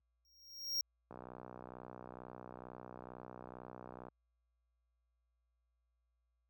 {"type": "tone with exponential growth", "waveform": "square", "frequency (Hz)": 5588, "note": "F8", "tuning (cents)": 0, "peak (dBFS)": -32, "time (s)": [0.25, 0.81], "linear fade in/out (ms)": 1, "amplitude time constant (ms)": 120}
{"type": "click train", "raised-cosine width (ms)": 1, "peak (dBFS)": -35, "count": 186, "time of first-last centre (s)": [1.11, 4.084], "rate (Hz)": 62.2}
{"effects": ["added 60 Hz sine -70 dBFS peak until 6.49 s", "high-pass 100 Hz 12 dB/octave"]}